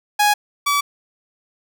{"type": "tone pair in turn", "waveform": "sawtooth", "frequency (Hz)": [830.6, 1146.4], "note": ["G#5", "D6"], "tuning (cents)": [0, -42], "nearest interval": "tritone", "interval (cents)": 558, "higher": "second", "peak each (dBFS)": [-9, -12], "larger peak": "first", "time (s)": [[0.19, 0.34], [0.66, 0.81]], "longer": "neither", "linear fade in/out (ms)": 10, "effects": []}